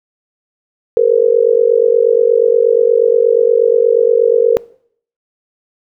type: tone with amplitude modulation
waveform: sine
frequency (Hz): 466.7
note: A#4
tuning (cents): +2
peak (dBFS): -3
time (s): 0.97-4.57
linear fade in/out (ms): 0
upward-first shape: sine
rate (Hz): 48.4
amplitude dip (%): 95
effects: noise-tail reverb RT60 0.6 s tail -22 dB re dry